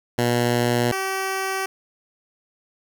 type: tone pair in turn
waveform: 10% pulse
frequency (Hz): 120.4 / 383.8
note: B2 / G4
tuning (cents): -44 / -37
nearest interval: octave + minor sixth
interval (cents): 2007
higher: second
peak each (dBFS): -10 / -15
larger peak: first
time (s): 0.18-0.92 / 0.92-1.66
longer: neither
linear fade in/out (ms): 5
effects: none